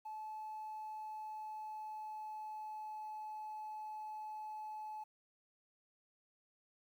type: tone with pitch glide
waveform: triangle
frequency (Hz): 864 to 859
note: A5 to A5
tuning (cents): -32 to -42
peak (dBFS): -40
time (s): 0.05-5.04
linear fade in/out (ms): 10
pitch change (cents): -10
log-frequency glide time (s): 0.39-3.11
effects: tanh soft clip ceiling -40 dBFS + 12-bit